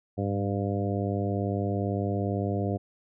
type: harmonic tone with a mistuned harmonic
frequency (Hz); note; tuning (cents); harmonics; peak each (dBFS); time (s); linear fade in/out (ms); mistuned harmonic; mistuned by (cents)
100; G2; +35; 1 / 2 / 3 / 4 / 5 / 6 / 7; -29 / -32 / -34 / -35 / -36 / -37 / -37; 0.17-2.78; 20; 1; +39
effects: none